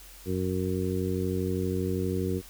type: harmonic tone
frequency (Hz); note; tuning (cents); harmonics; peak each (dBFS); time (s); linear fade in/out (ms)
92.5; F#2; 0; 1 / 2 / 3 / 4 / 5; -31 / -32 / -34 / -32 / -35; 0.25-2.42; 50
effects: added 46 Hz sine -50 dBFS peak until 2.49 s + white hiss -50 dBFS RMS until 2.49 s